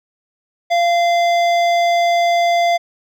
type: tone with hard clipping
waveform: triangle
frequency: 690 Hz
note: F5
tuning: 21 cents flat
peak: -14 dBFS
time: 0.7-2.78 s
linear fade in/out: 20 ms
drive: 17 dB
effects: none